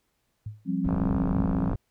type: tone with exponential decay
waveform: sine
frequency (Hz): 106.3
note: G#2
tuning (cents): +41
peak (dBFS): -29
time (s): 0.46-0.68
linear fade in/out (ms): 5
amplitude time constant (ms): 47
type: chord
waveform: sine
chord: F suspended second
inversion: none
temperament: equal with one note detuned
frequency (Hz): 174.61 / 196 / 267.3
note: F3 / G3 / C4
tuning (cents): 0 / 0 / +37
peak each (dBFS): -29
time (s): 0.65-1.74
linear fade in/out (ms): 50
type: low-pass noise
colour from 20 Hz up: white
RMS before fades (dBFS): -30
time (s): 0.84-1.76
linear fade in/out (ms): 5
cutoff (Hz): 120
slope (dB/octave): 12
type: click train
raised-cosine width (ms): 1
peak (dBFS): -19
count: 47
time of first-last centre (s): 0.89-1.732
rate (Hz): 54.6
effects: pink hiss -74 dBFS RMS until 1.9 s